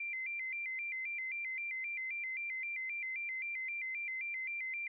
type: tone with vibrato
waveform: sine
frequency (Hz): 2207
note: C#7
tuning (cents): -8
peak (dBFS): -37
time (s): 0-4.88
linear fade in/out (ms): 5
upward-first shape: square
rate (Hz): 3.8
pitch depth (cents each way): 120
effects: none